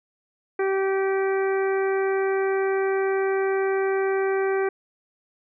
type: harmonic tone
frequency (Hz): 387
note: G4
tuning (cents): -22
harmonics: 1 / 2 / 3 / 4 / 5 / 6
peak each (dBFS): -21 / -31 / -35 / -33 / -36 / -39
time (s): 0.59-4.69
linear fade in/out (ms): 5
effects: none